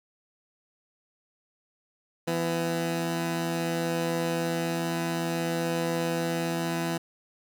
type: tone pair together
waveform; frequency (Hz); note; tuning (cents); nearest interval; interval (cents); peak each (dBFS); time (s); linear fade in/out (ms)
15% pulse; 167.19 / 250.5; E3 / B3; +25 / +25; perfect fifth; 700; -21 / -28; 2.27-6.98; 10
effects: none